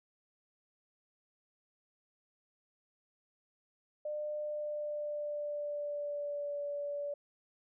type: tone with pitch glide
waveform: sine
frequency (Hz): 600 to 576.6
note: D5 to D5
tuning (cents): +37 to -32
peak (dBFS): -35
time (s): 4.05-7.14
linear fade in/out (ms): 5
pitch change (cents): -69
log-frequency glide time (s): 4.4-6.61
effects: none